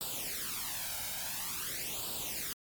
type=noise with flanger; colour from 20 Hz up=white; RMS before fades=-38 dBFS; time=0.01-2.53 s; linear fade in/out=0 ms; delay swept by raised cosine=0.24 to 1.34 ms; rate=0.48 Hz; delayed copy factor=+0.75; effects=MP3 96 kbps